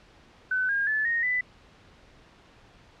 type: tone with pitch steps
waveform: sine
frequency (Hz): 1511 / 1619.4 / 1735.7 / 1860.3 / 1993.8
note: F#6 / G#6 / A6 / A#6 / B6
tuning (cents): +36 / -44 / -24 / -4 / +16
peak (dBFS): -23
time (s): 0.51-1.41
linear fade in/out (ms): 5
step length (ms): 180
effects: pink hiss -55 dBFS RMS until 3 s + low-pass 4000 Hz 12 dB/octave